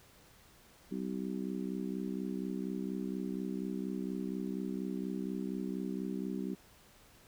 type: harmonic tone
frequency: 64.2 Hz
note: C2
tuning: 32 cents flat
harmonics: 3 / 4 / 5 / 6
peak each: -38 / -40 / -42 / -44 dBFS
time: 0.91-6.55 s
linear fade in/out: 10 ms
effects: pink hiss -61 dBFS RMS until 7.27 s